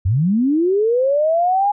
sine linear sweep, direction up, 82.4 to 830.6 Hz, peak -13 dBFS, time 0.05-1.72 s, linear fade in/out 10 ms, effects none

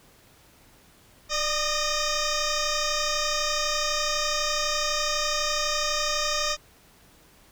sine tone with frequency modulation, 2464 Hz, D#7, 17 cents flat, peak -21 dBFS, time 1.29-6.57 s, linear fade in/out 50 ms, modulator 612 Hz, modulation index 6.4, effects tanh soft clip ceiling -22 dBFS + pink hiss -56 dBFS RMS until 7.51 s

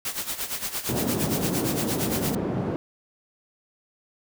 white noise with tremolo, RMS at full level -28 dBFS, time 0.05-2.35 s, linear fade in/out 2 ms, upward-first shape sine, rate 8.7 Hz, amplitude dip 75%
white band-pass noise, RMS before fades -27 dBFS, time 0.89-2.76 s, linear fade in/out 0 ms, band 110 to 330 Hz, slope 12 dB/octave
effects none

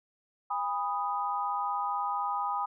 sine chord, G# minor, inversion none, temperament equal with one note detuned, 812.1 / 987.8 / 1244.5 Hz, G#5 / B5 / D#6, -39 / 0 / 0 cents, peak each -33 dBFS, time 0.5-2.66 s, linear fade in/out 10 ms, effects none

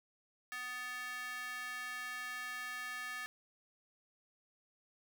square tone with high-pass filter, 249.1 Hz, B3, 15 cents sharp, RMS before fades -43 dBFS, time 0.52-3.26 s, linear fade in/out 0 ms, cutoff 1600 Hz, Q 3.7, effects none

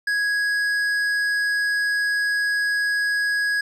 sine tone with tanh clipping, 1661.2 Hz, G#6, in tune, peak -21 dBFS, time 0.07-3.61 s, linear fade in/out 5 ms, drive 10 dB, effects none

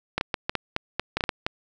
clicks, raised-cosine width 0.3 ms, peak -8 dBFS, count 12, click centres 0.18 / 0.211 / 0.342 / 0.495 / 0.553 / 0.764 / 0.996 / 1.17 / 1.208 / 1.239 / 1.292 / 1.465 s, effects none

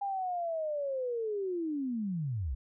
sine linear sweep, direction down, 810 to 55.5 Hz, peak -31 dBFS, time 0.01-2.55 s, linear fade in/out 10 ms, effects none

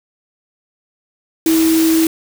sine tone in noise, 323.6 Hz, E4, 32 cents flat, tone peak -10 dBFS, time 1.46-2.07 s, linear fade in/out 2 ms, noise white, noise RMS -22 dBFS, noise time 1.46-2.07 s, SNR +9 dB, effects none

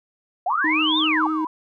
sine linear two-way sweep, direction up then down, 658 to 3683 to 759 Hz, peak -19 dBFS, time 0.46-1.27 s, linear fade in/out 5 ms, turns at 0.98 s
sine tone with vibrato, 1108.7 Hz, C#6, in tune, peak -25 dBFS, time 0.5-1.47 s, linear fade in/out 2 ms, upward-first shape triangle, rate 4 Hz, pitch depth 290 cents each way
triangle tone with pitch glide, 311.1 to 313.4 Hz, D#4 to D#4, 0 to +13 cents, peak -20 dBFS, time 0.64-1.45 s, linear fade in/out 5 ms, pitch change +13 cents, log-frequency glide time 0.9-1.25 s
effects none

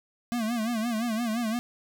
square tone with vibrato, 228.4 Hz, A#3, 35 cents flat, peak -27 dBFS, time 0.32-1.59 s, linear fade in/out 0 ms, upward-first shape sine, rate 5.8 Hz, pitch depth 110 cents each way, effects none

